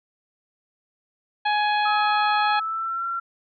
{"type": "harmonic tone", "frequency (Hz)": 837, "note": "G#5", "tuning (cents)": 13, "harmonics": [1, 2, 3, 4, 5], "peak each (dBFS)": [-20, -26, -30, -32, -34], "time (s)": [1.45, 2.6], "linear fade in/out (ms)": 10}
{"type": "tone with pitch glide", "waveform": "sine", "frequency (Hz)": [1280, 1364], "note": ["D#6", "F6"], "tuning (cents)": [49, -41], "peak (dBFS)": -24, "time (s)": [1.85, 3.2], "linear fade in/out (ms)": 10, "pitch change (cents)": 110, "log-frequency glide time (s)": [2.38, 3.05]}
{"effects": ["MP3 64 kbps"]}